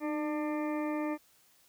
harmonic tone with a mistuned harmonic, 298.7 Hz, D4, 29 cents sharp, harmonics 1 / 2 / 3 / 4 / 6 / 7 / 8, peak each -32 / -38 / -42 / -44 / -48 / -49 / -50 dBFS, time 0-1.18 s, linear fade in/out 50 ms, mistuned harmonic 1, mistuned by +37 cents, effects white hiss -65 dBFS RMS until 1.68 s

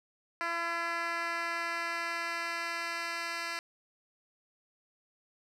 10% pulse tone with band-pass filter sweep, 338.2 Hz, E4, 44 cents sharp, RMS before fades -35 dBFS, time 0.41-3.59 s, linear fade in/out 0 ms, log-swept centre 1600 to 3200 Hz, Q 0.92, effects none

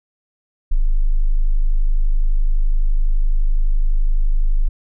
sine tone, 25.92 Hz, G#0, 2 cents flat, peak -11 dBFS, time 0.71-4.69 s, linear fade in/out 10 ms, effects none

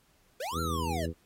square linear two-way sweep, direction up then down, 460.5 to 1397 to 555 Hz, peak -34 dBFS, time 0.4-1.06 s, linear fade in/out 5 ms, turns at 0.6 s
harmonic tone, 82.41 Hz, E2, in tune, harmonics 1 / 2 / 3 / 4 / 5 / 6, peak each -34 / -37 / -39 / -40 / -41 / -42 dBFS, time 0.52-1.14 s, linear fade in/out 50 ms
effects pink hiss -67 dBFS RMS until 1.25 s + AAC 48 kbps

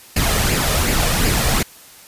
pink noise with flanger, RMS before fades -17 dBFS, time 0.16-1.63 s, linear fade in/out 5 ms, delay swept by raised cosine 0.41 to 1.71 ms, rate 2.7 Hz, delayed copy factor +0.5, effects white hiss -43 dBFS RMS until 2.07 s + resampled to 32000 Hz

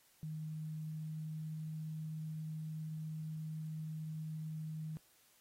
sine tone with pitch glide, 155.7 to 156.6 Hz, D#3 to D#3, +2 to +11 cents, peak -40 dBFS, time 0.23-4.97 s, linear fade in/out 0 ms, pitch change +9 cents, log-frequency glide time 0.62-1.85 s, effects white hiss -69 dBFS RMS until 5.4 s + AAC 48 kbps

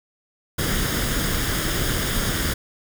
pink noise with comb filter, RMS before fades -23 dBFS, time 0.58-2.54 s, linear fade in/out 10 ms, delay 0.59 ms, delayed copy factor +0.55, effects none

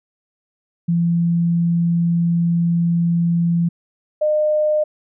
sine tone pair in turn, 170 / 608.3 Hz, F3 / D#5, -46 / -39 cents, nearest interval octave + minor seventh, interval 2207 cents, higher second, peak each -14 dBFS, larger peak neither, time 0.88-3.69 / 4.21-4.84 s, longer first, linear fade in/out 10 ms, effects none

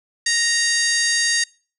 harmonic tone with a mistuned harmonic, 933 Hz, A#5, 1 cent sharp, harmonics 2 / 3 / 4 / 5 / 6 / 7 / 8 / 9 / 10, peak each -21 / -32 / -28 / -22 / -32 / -23 / -32 / -31 / -30 dBFS, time 0.26-1.44 s, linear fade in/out 5 ms, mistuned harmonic 10, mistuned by +66 cents, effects noise-tail reverb RT60 0.4 s tail -26 dB re dry

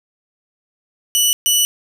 15% pulse tone bursts at uneven times, 2960 Hz, F#7, in tune, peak -5 dBFS, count 2, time 1.15-1.33 / 1.46-1.65 s, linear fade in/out 0 ms, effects none

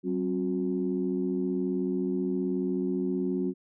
sine tone cluster, 189.4 / 268.2 / 362.8 Hz, F#3 / C4 / F#4, +41 / +43 / -34 cents, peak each -30 dBFS, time 0.03-3.54 s, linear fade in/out 50 ms, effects tanh soft clip ceiling -17 dBFS

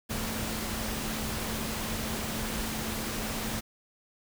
sine tone in noise, 220 Hz, A3, in tune, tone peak -38 dBFS, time 0.09-3.61 s, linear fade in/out 20 ms, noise pink, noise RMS -34 dBFS, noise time 0.09-3.61 s, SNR -7 dB, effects none

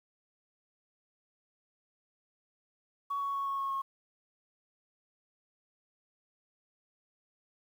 sine tone with pitch steps, 1122 / 1114.9 / 1107.8 / 1100.8 / 1093.8 / 1086.9 Hz, C#6 / C#6 / C#6 / C#6 / C#6 / C#6, +21 / +10 / -1 / -12 / -23 / -34 cents, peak -30 dBFS, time 3.1-3.82 s, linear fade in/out 10 ms, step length 120 ms, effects tanh soft clip ceiling -27 dBFS + 10-bit

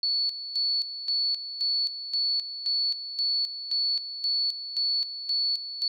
sine tone with tremolo, 4435 Hz, C#8, in tune, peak -23 dBFS, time 0.03-5.88 s, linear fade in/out 2 ms, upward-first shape square, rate 1.9 Hz, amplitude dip 70%, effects none

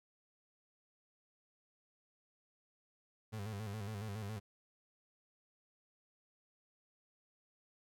35% pulse tone with vibrato, 104.5 Hz, G#2, 11 cents sharp, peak -39 dBFS, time 3.32-4.4 s, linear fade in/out 20 ms, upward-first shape square, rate 7.2 Hz, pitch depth 82 cents each way, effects none

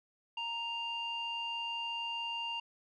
square tone with low-pass filter, 932.3 Hz, A#5, in tune, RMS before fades -38 dBFS, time 0.37-2.6 s, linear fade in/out 5 ms, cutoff 3100 Hz, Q 9.4, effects none

